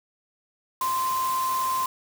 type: tone in noise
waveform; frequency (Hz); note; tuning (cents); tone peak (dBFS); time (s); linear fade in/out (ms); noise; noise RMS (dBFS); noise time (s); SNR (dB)
sine; 1041; C6; -9; -23; 0.81-1.86; 2; white; -35; 0.81-1.86; +9
effects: none